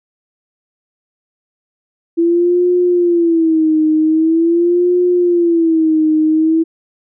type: tone with vibrato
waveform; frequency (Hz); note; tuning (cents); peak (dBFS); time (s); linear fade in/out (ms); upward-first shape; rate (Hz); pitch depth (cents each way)
sine; 333.3; E4; +19; -9; 2.17-6.64; 20; sine; 0.44; 120
effects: none